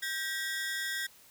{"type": "ring-modulated tone", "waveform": "sawtooth", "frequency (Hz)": 1747, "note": "A6", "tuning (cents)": -13, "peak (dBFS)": -26, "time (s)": [0.02, 1.07], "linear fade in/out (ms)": 10, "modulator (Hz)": 164, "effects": ["white hiss -58 dBFS RMS until 1.3 s"]}